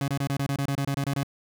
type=tone bursts; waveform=30% pulse; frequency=139.2 Hz; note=C#3; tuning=8 cents sharp; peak=-22 dBFS; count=13; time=0.01-1.233 s; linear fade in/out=2 ms; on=71 ms; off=25 ms; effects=none